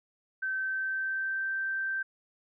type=tone with pitch glide; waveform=sine; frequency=1543 to 1562.7 Hz; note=G6 to G6; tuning=-28 to -6 cents; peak=-29 dBFS; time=0.42-2.03 s; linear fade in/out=10 ms; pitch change=+22 cents; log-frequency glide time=0.56-1.49 s; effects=none